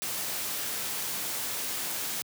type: noise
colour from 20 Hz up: white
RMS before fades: -33 dBFS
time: 0.02-2.22 s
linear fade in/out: 0 ms
effects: high-pass 100 Hz 12 dB/octave